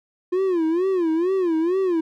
triangle tone with vibrato, 350 Hz, F4, 4 cents sharp, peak -16 dBFS, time 0.32-2.01 s, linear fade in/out 10 ms, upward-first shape sine, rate 2.2 Hz, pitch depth 170 cents each way, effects none

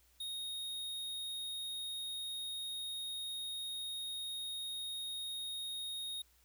square tone, 3729 Hz, A#7, in tune, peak -40 dBFS, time 0.2-6.22 s, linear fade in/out 5 ms, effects added 60 Hz sine -70 dBFS peak until 6.44 s + white hiss -70 dBFS RMS until 6.44 s

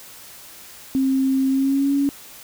sine tone with pitch glide, 266.5 to 280.2 Hz, C4 to C#4, +32 to +19 cents, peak -16 dBFS, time 0.95-2.09 s, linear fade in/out 0 ms, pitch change +87 cents, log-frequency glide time 1.5-1.93 s, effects white hiss -42 dBFS RMS until 2.43 s

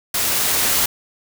white noise with level ramp, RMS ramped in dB -20 to -17 dBFS, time 0.14-0.86 s, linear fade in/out 5 ms, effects none

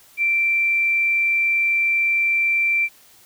sine tone, 2349 Hz, D7, in tune, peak -16 dBFS, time 0.17-2.89 s, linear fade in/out 50 ms, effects white hiss -51 dBFS RMS until 3.25 s

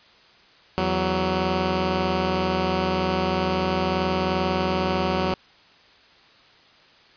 10% pulse tone pair together, 83.1 / 186.55 Hz, E2 / F#3, +15 / +14 cents, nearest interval octave + major second, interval 1399 cents, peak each -19 / -14 dBFS, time 0.78-5.34 s, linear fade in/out 0 ms, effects white hiss -53 dBFS RMS until 7.16 s + resampled to 11025 Hz

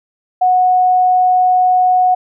sine tone, 734 Hz, F#5, 14 cents flat, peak -8 dBFS, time 0.41-2.15 s, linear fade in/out 10 ms, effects none

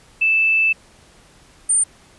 sine tone pair in turn, 2637 / 8973 Hz, E7 / C#9, 0 / +20 cents, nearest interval octave + major sixth, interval 2120 cents, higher second, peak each -13 dBFS, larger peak neither, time 0.21-0.73 / 1.69-1.84 s, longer first, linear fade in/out 10 ms, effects pink hiss -50 dBFS RMS until 2.18 s + resampled to 24000 Hz

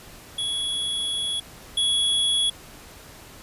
square tone pair in turn, 3360 / 3360 Hz, G#7 / G#7, +19 / +19 cents, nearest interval unison, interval 0 cents, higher neither, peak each -25 / -20 dBFS, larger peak second, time 0.38-1.4 / 1.77-2.5 s, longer first, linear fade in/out 5 ms, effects pink hiss -45 dBFS RMS until 3.42 s + resampled to 32000 Hz

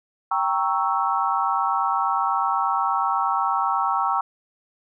sine chord, G diminished seventh, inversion none, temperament equal, 784 / 932.3 / 1108.7 / 1318.5 Hz, G5 / Bb5 / Db6 / Fb6, 0 / 0 / 0 / 0 cents, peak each -25 dBFS, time 0.31-4.21 s, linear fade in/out 5 ms, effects none

